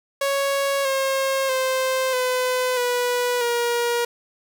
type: tone with pitch steps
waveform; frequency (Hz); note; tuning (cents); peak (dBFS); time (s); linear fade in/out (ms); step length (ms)
sawtooth; 554.4 / 537.7 / 521.5 / 505.8 / 490.5 / 475.7; C#5 / C5 / C5 / B4 / B4 / A#4; 0 / +47 / -6 / +41 / -12 / +35; -16; 0.21-4.05; 5; 640
effects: none